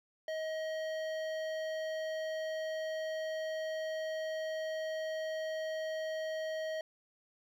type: tone with hard clipping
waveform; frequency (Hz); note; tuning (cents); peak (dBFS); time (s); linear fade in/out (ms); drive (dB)
triangle; 632; D#5; +27; -37; 0.28-6.81; 2; 17
effects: none